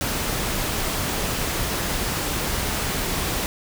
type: noise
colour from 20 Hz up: pink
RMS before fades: -25 dBFS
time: 0.01-3.46 s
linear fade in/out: 0 ms
effects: none